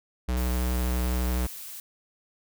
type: tone with vibrato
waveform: square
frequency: 62.1 Hz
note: B1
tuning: 10 cents sharp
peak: -25 dBFS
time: 0.28-1.47 s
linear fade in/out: 10 ms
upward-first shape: triangle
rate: 12 Hz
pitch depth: 17 cents each way
type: noise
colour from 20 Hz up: blue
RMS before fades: -40 dBFS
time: 0.37-1.8 s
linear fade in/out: 2 ms
effects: none